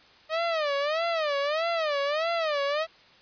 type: tone with vibrato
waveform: sawtooth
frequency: 617 Hz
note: D#5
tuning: 15 cents flat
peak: -21 dBFS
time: 0.29-2.87 s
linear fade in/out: 50 ms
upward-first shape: sine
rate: 1.6 Hz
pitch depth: 170 cents each way
effects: white hiss -55 dBFS RMS until 3.21 s + resampled to 11025 Hz